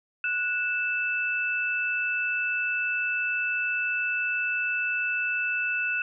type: tone pair together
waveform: sine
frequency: 1471.4 / 2637 Hz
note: F#6 / E7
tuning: -10 / 0 cents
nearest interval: minor seventh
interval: 1010 cents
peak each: -28 / -27 dBFS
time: 0.24-6.02 s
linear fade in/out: 2 ms
effects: none